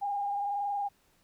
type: tone with frequency modulation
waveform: sine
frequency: 809 Hz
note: G#5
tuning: 46 cents flat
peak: -29 dBFS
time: 0.01-0.89 s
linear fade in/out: 20 ms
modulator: 21.4 Hz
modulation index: 0.7
effects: pink hiss -68 dBFS RMS until 1.23 s